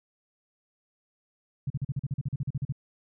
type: tone bursts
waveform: sine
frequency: 136.4 Hz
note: C#3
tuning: 28 cents flat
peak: -26 dBFS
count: 15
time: 1.67-2.724 s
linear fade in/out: 5 ms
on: 32 ms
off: 41 ms
effects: none